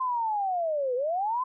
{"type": "linear two-way sweep", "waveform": "sine", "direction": "down then up", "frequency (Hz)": [1046.5, 480.9, 1046.5], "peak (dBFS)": -25, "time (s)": [0, 1.44], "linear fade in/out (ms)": 10, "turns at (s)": 0.95, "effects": []}